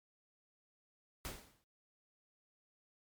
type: noise with exponential decay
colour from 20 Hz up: pink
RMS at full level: -41 dBFS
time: 1.25-1.64 s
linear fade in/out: 0 ms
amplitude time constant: 83 ms
effects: MP3 96 kbps